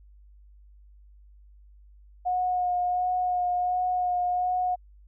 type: tone with vibrato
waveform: sine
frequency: 723 Hz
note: F#5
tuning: 40 cents flat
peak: -23 dBFS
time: 2.25-4.76 s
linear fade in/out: 20 ms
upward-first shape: sine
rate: 1.4 Hz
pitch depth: 16 cents each way
effects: added 50 Hz sine -50 dBFS peak until 5.07 s